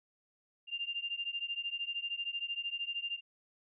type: beating tone pair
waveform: sine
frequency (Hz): 2789 / 2802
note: F7 / F7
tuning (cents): -3 / +5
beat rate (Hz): 13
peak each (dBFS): -38 / -39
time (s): 0.67-3.21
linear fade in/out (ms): 50
effects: none